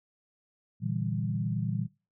sine chord, E half-diminished seventh, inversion second, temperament equal, 116.54 / 146.83 / 164.81 / 196 Hz, Bb2 / D3 / E3 / G3, 0 / 0 / 0 / 0 cents, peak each -32 / -35 / -34 / -35 dBFS, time 0.8-1.88 s, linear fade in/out 50 ms, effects noise-tail reverb RT60 0.3 s tail -21 dB re dry

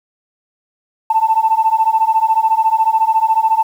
sine beating tone pair, 880 / 894 Hz, A5 / A5, 0 / +27 cents, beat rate 14 Hz, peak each -13 dBFS, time 1.1-3.63 s, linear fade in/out 5 ms, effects tanh soft clip ceiling -3 dBFS + 7-bit

